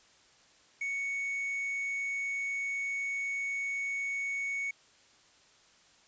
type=tone with quantisation; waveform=triangle; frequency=2223 Hz; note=C#7; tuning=4 cents sharp; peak=-30 dBFS; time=0.81-4.71 s; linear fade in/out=5 ms; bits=10; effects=white hiss -62 dBFS RMS until 6.07 s + resampled to 16000 Hz